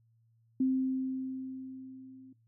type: tone with level ramp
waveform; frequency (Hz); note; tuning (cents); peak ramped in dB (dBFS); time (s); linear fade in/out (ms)
sine; 261.6; C4; 0; -24 to -50; 0.6-2.33; 5
effects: noise-tail reverb RT60 0.2 s tail -19 dB re dry + added 114 Hz sine -65 dBFS peak until 2.47 s